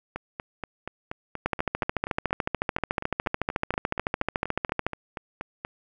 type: two click trains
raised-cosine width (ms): 0.5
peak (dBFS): -17 / -9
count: 24 / 48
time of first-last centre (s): 0.16-5.649 / 1.46-4.866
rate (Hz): 4.19 / 13.8
effects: none